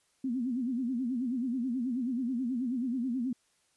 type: tone with vibrato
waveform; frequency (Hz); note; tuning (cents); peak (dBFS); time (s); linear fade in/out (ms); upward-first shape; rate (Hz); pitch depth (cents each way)
sine; 248.6; B3; +12; -29; 0.24-3.33; 5; sine; 9.3; 140
effects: white hiss -71 dBFS RMS until 3.76 s + resampled to 24000 Hz